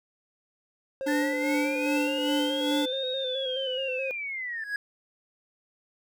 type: tone with vibrato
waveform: triangle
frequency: 523.3 Hz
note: C5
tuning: in tune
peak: -28 dBFS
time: 1.01-4.11 s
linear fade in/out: 0 ms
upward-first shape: square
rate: 4.7 Hz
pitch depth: 39 cents each way
type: tone with tremolo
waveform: square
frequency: 292.9 Hz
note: D4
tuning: 5 cents flat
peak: -25 dBFS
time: 1.06-2.86 s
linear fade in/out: 10 ms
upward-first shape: sine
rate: 2.5 Hz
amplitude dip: 55%
type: linear two-way sweep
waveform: sine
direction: up then down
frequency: 1744 to 3778 to 1744 Hz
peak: -31 dBFS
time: 1.08-4.64 s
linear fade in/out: 2 ms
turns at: 3.1 s
type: tone with exponential growth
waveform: triangle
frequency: 1662 Hz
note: G#6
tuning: 1 cent sharp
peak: -23 dBFS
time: 4.47-4.76 s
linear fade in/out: 2 ms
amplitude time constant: 62 ms
effects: none